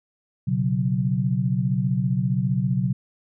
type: chord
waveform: sine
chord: B suspended second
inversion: none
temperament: equal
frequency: 123.47 / 138.59 / 185 Hz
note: B2 / C#3 / F#3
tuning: 0 / 0 / 0 cents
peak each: -24 dBFS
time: 0.47-2.93 s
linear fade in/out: 10 ms
effects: none